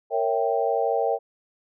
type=chord; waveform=sine; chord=A# diminished seventh; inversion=none; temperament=equal with one note detuned; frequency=461.9 / 554.4 / 659.3 / 784 Hz; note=A#4 / C#5 / E5 / G5; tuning=-16 / 0 / 0 / 0 cents; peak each=-25 / -27 / -27 / -26 dBFS; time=0.1-1.19 s; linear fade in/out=50 ms; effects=none